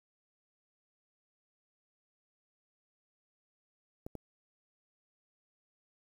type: clicks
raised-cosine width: 2 ms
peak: -28 dBFS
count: 2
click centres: 4.065 / 4.153 s
effects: 9-bit